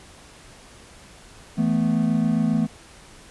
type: chord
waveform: triangle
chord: E suspended fourth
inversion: none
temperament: just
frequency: 164.81 / 219.8 / 247.2 Hz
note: E3 / A3 / B3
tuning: 0 / -2 / +2 cents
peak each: -22 / -19 / -22 dBFS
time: 1.57-2.67 s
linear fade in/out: 20 ms
effects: pink hiss -47 dBFS RMS until 3.3 s + resampled to 24000 Hz